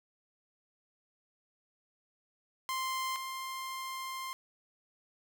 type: tone pair in turn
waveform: sawtooth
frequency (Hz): 1046.5 / 1052.3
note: C6 / C6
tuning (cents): 0 / +10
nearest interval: unison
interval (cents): 10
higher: second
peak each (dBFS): -29 / -34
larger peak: first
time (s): 2.69-3.16 / 3.16-4.33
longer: second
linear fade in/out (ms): 0
effects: none